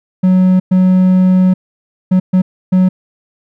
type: tone bursts at uneven times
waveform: triangle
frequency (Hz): 185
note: F#3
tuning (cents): 0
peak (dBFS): -4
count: 5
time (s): 0.23-0.6 / 0.71-1.54 / 2.11-2.2 / 2.33-2.42 / 2.72-2.89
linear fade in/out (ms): 10
effects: none

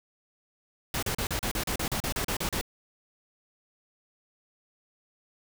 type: noise bursts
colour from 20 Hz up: pink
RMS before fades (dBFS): -30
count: 14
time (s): 0.94-2.612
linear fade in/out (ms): 2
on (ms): 86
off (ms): 36
effects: none

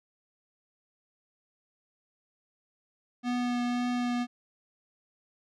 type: tone with vibrato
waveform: square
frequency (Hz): 244.3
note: B3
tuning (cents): -19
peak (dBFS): -28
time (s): 3.23-4.27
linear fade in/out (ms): 50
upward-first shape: triangle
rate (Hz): 1.9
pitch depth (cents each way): 12
effects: low-pass 5000 Hz 12 dB/octave

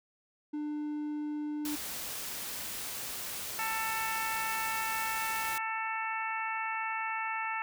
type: tone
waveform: triangle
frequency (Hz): 298.7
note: D4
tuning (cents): +29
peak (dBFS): -31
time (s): 0.53-1.76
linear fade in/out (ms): 10
type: noise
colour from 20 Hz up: white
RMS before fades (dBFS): -39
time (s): 1.65-5.58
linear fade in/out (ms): 2
type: harmonic tone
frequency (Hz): 444.3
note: A4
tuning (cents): +17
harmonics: 2 / 3 / 4 / 5 / 6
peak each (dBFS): -36 / -38 / -39 / -40 / -41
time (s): 3.59-7.62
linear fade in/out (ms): 0
effects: none

